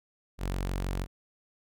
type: tone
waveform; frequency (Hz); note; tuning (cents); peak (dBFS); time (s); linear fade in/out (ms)
sawtooth; 46.25; F#1; 0; -26; 0.38-1.07; 50
effects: none